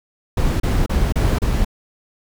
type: noise bursts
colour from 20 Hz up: brown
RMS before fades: -17 dBFS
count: 5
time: 0.37-1.648 s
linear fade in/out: 5 ms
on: 230 ms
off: 32 ms
effects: none